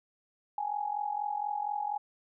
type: tone with amplitude modulation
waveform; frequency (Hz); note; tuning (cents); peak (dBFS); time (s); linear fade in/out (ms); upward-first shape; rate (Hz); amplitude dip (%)
sine; 830.6; G#5; 0; -27; 0.58-1.98; 2; sine; 44.2; 80
effects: none